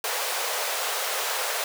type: high-pass noise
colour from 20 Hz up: pink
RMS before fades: -28 dBFS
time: 0.04-1.64 s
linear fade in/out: 2 ms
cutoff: 460 Hz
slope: 48 dB/octave
effects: none